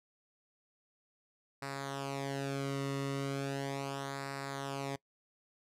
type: tone with flanger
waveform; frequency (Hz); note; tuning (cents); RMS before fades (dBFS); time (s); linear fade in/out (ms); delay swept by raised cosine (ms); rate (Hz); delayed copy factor
sawtooth; 138; C#3; -7; -38; 1.62-4.96; 5; 0.31 to 1.26; 0.37; -0.75
effects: noise-tail reverb RT60 0.1 s tail -23 dB re dry + low-pass 10000 Hz 12 dB/octave